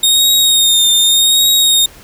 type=tone with vibrato; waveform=sawtooth; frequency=3700 Hz; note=A#7; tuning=14 cents flat; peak=-5 dBFS; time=0.03-1.86 s; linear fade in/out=5 ms; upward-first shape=triangle; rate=0.85 Hz; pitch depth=45 cents each way; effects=pink hiss -39 dBFS RMS until 2.03 s